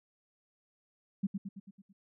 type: tone with echo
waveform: sine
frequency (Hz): 196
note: G3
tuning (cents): 0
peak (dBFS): -27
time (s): 1.23-1.27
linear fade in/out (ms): 10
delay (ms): 110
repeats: 6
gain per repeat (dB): -5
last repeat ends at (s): 1.93
effects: none